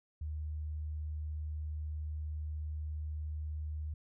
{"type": "tone", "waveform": "sine", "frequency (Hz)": 76.4, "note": "D#2", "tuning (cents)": -31, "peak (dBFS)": -36, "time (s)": [0.21, 3.94], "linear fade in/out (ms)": 5, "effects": []}